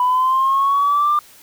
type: linear sweep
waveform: sine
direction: up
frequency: 987.8 to 1199 Hz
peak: -12 dBFS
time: 0-1.19 s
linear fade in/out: 2 ms
effects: tanh soft clip ceiling -9 dBFS + white hiss -46 dBFS RMS until 1.42 s